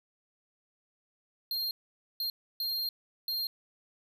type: tone bursts at uneven times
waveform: square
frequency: 4205 Hz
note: C8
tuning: 8 cents sharp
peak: -31 dBFS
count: 4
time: 1.51-1.71 / 2.2-2.3 / 2.6-2.89 / 3.28-3.47 s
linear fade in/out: 2 ms
effects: none